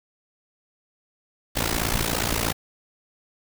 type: noise with amplitude modulation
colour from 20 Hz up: pink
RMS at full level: -21 dBFS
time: 1.55-2.53 s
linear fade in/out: 20 ms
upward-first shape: sine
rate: 57 Hz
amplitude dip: 85%
effects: none